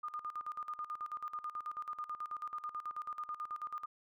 sine tone with tremolo, 1217 Hz, D#6, 39 cents flat, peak -37 dBFS, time 0.03-3.86 s, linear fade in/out 10 ms, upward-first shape square, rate 9.2 Hz, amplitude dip 80%, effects none

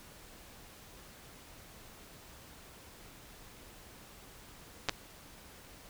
clicks, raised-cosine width 0.2 ms, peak -12 dBFS, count 2, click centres 4.887 / 4.894 s, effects pink hiss -54 dBFS RMS until 5.89 s

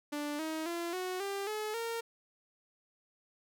sawtooth tone with pitch steps, 293.7 / 316.6 / 341.3 / 367.9 / 396.6 / 427.5 / 460.9 Hz, D4 / D#4 / F4 / F#4 / G4 / A4 / A#4, 0 / +30 / -40 / -10 / +20 / -50 / -20 cents, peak -31 dBFS, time 0.12-2.01 s, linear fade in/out 10 ms, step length 270 ms, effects none

